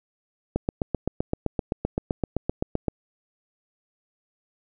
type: click train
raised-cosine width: 2 ms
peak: -10 dBFS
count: 19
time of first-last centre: 0.56-2.883 s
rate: 7.75 Hz
effects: none